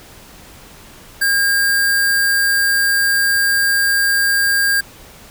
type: tone with sample-and-hold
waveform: sine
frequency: 1615 Hz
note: G#6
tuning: 49 cents flat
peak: -12 dBFS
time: 1.21-4.81 s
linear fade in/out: 10 ms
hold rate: 6300 Hz
effects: pink hiss -41 dBFS RMS until 5.3 s